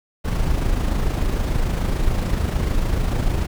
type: noise with amplitude modulation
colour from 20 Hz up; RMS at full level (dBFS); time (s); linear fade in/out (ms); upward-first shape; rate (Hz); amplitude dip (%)
brown; -18; 0.24-3.47; 20; sine; 26.8; 45
effects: none